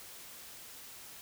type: silence
effects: white hiss -50 dBFS RMS until 1.21 s